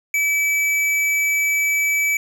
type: tone with hard clipping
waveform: sine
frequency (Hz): 2300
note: D7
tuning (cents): -37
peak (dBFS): -18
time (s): 0.14-2.17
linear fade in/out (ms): 2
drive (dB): 14
effects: none